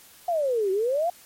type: exponential two-way sweep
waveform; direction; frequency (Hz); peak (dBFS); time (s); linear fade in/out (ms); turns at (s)
sine; down then up; 723 to 370.9 to 723; -21; 0.28-1.1; 5; 0.71
effects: white hiss -51 dBFS RMS until 1.25 s + MP3 64 kbps